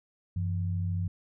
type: tone pair together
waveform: sine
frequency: 94.1 / 167.67 Hz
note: F#2 / E3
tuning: +30 / +30 cents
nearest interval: minor seventh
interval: 1000 cents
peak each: -28 / -35 dBFS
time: 0.36-1.08 s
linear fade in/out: 5 ms
effects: none